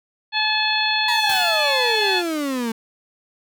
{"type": "harmonic tone", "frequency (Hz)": 861, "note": "A5", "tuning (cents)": -38, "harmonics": [1, 2, 3, 4, 5], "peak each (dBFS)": [-24, -24, -24, -24, -24], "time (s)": [0.32, 2.23], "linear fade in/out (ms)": 50}
{"type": "exponential sweep", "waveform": "35% pulse", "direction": "down", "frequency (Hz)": [975, 221.5], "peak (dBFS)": -20, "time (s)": [1.08, 2.72], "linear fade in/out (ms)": 5}
{"type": "noise with exponential decay", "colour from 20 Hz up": "white", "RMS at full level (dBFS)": -28, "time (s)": [1.29, 2.03], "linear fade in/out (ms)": 5, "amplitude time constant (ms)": 160}
{"effects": []}